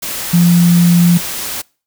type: tone in noise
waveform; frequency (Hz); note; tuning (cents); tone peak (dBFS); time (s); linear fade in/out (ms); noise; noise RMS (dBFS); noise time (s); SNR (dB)
sine; 173.3; F3; -13; -6; 0.33-1.18; 10; white; -22; 0.02-1.62; +13
effects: noise-tail reverb RT60 0.4 s tail -26 dB re dry